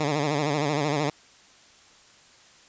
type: tone with vibrato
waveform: 10% pulse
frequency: 147.5 Hz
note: D3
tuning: 8 cents sharp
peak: -15 dBFS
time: 0-1.1 s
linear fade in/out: 5 ms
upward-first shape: sine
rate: 13 Hz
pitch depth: 96 cents each way
effects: white hiss -54 dBFS RMS until 2.68 s + resampled to 16000 Hz